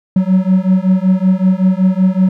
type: beating tone pair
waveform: triangle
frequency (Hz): 184.4 / 189.7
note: F#3 / F#3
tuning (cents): -6 / +43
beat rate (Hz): 5.3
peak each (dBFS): -10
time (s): 0.16-2.29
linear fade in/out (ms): 5
effects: none